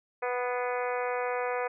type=harmonic tone with a mistuned harmonic; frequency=246.9 Hz; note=B3; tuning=in tune; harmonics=2 / 3 / 4 / 5 / 6 / 7 / 8 / 9 / 10; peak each=-31 / -35 / -37 / -39 / -41 / -42 / -43 / -44 / -45 dBFS; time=0.22-1.68 s; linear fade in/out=10 ms; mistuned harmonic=8; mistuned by=+44 cents; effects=none